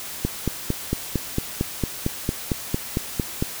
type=click train; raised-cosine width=3 ms; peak=-8 dBFS; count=15; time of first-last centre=0.25-3.425 s; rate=4.41 Hz; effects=white hiss -34 dBFS RMS until 3.6 s